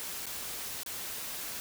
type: noise with dropouts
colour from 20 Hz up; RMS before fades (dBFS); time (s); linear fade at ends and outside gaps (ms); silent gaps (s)
white; -39; 0-1.6; 0; 0.257-0.266 / 0.833-0.862
effects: none